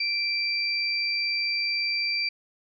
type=tone pair together; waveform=sine; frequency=2349 / 4698 Hz; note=D7 / D8; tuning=0 / 0 cents; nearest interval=octave; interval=1200 cents; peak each=-27 dBFS; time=0-2.29 s; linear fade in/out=5 ms; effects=none